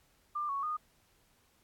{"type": "tone with pitch steps", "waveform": "sine", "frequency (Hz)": [1193, 1111, 1228], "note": ["D6", "C#6", "D#6"], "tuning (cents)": [27, 4, -23], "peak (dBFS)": -32, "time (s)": [0.35, 0.77], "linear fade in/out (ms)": 10, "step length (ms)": 140, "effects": ["pink hiss -69 dBFS RMS until 1.63 s", "AAC 64 kbps"]}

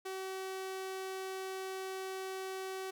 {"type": "tone", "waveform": "sawtooth", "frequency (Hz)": 380, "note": "F#4", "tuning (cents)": 46, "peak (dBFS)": -35, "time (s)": [0.05, 2.91], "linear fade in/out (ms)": 10, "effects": []}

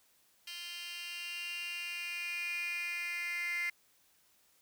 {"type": "tone with high-pass filter sweep", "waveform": "10% pulse", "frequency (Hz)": 348, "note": "F4", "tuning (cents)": -6, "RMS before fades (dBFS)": -39, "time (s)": [0.47, 3.7], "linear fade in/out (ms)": 5, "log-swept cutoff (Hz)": [3200, 2100], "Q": 9.3, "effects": ["white hiss -69 dBFS RMS until 4.61 s"]}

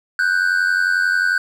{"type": "tone pair together", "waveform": "triangle", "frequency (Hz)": [1480, 1571.2], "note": ["F#6", "G6"], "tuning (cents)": [0, 4], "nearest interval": "minor second", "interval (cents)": 104, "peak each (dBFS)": [-15, -17], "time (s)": [0.19, 1.38], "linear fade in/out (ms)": 2, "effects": []}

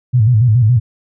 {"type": "tone with vibrato", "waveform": "sine", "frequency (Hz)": 115.7, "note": "A#2", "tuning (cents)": -13, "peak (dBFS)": -7, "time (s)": [0.13, 0.8], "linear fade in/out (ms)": 20, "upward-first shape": "square", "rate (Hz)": 7.1, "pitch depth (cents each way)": 130, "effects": []}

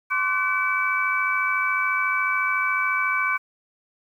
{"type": "tone cluster", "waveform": "sine", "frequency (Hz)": [1056, 1150, 1511, 2295], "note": ["C6", "D6", "F#6", "D7"], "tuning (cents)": [16, -37, 36, -40], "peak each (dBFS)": [-29, -27, -25, -24], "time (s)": [0.1, 3.38], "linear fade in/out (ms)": 20, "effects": ["9-bit"]}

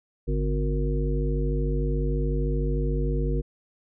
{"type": "harmonic tone with a mistuned harmonic", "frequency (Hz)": 51.6, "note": "G#1", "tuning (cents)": -10, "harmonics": [1, 3, 5, 7, 9], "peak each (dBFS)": [-24, -29, -34, -34, -33], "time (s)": [0.27, 3.42], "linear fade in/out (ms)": 20, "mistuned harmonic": 3, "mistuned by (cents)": -110, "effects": []}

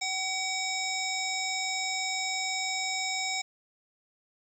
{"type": "harmonic tone with a mistuned harmonic", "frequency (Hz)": 758, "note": "F#5", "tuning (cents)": 42, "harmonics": [1, 3, 5, 7, 9, 10], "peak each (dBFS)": [-36, -33, -37, -36, -39, -39], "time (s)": [0.01, 3.42], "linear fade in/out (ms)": 10, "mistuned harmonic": 9, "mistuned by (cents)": 30, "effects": ["10-bit"]}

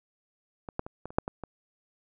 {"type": "clicks", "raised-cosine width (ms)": 1, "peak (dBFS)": [-24, -15, -25, -23, -30, -8, -19, -23], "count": 8, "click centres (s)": [0.688, 0.794, 0.865, 1.056, 1.105, 1.185, 1.279, 1.437], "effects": []}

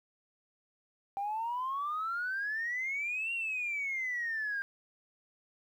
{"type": "exponential two-way sweep", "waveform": "sine", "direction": "up then down", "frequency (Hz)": [784, 2777, 1593], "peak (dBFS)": -31, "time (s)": [1.17, 4.62], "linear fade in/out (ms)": 0, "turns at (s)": 3.33, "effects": ["tanh soft clip ceiling -28 dBFS", "11-bit"]}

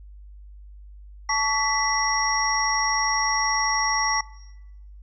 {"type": "tone cluster", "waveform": "sine", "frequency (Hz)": [875, 1133, 1979, 5600], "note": ["A5", "C#6", "B6", "F8"], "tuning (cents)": [-10, 37, 3, 4], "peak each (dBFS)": -26, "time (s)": [1.29, 4.21], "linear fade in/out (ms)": 5, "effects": ["noise-tail reverb RT60 1.0 s tail -20 dB re dry", "added 50 Hz sine -41 dBFS peak until 5.02 s"]}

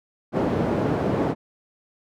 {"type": "band-pass noise", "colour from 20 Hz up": "white", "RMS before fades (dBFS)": -23, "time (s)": [0.32, 1.35], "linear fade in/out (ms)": 50, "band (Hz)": [110, 440], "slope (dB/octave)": 12, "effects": []}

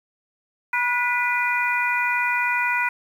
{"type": "harmonic tone with a mistuned harmonic", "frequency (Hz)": 486.2, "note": "B4", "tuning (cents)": -27, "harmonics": [2, 3, 4, 5], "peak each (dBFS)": [-25, -25, -25, -25], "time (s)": [0.73, 2.89], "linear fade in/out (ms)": 5, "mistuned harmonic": 4, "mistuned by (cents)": 39, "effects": ["8-bit"]}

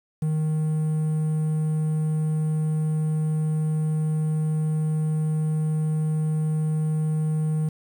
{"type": "tone with quantisation", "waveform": "triangle", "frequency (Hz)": 155.56, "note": "D#3", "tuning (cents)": 0, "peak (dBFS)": -19, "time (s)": [0.22, 7.69], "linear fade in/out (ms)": 5, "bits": 8, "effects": []}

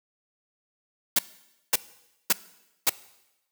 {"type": "noise bursts", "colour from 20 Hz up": "white", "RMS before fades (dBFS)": -20, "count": 4, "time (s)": [1.16, 2.896], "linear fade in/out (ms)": 5, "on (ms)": 29, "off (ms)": 540, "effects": ["noise-tail reverb RT60 1.0 s tail -19 dB re dry", "high-pass 150 Hz 12 dB/octave"]}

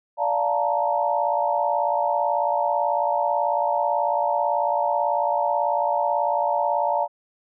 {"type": "chord", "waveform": "sine", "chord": "Bb major seventh", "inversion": "first", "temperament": "just", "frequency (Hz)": [582.7, 699.2, 874.1, 932.3], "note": ["D5", "F5", "A5", "Bb5"], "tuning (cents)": [-14, 2, -12, 0], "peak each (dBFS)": -25, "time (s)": [0.17, 7.08], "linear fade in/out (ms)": 50, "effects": []}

